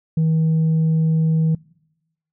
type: tone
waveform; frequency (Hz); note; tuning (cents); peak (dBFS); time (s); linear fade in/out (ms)
sine; 160; D#3; +49; -12; 0.17-1.55; 5
effects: noise-tail reverb RT60 0.9 s tail -25 dB re dry + tanh soft clip ceiling -13 dBFS